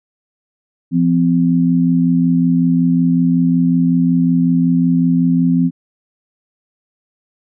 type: tone pair together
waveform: sine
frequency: 171.3 / 256.7 Hz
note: F3 / C4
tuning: -33 / -33 cents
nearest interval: perfect fifth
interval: 700 cents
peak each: -13 dBFS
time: 0.91-5.71 s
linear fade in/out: 50 ms
effects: none